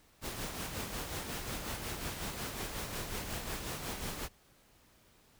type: noise with tremolo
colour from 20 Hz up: pink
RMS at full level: -38 dBFS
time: 0.21-4.29 s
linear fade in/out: 50 ms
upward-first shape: sine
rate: 5.5 Hz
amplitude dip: 45%
effects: pink hiss -65 dBFS RMS until 5.39 s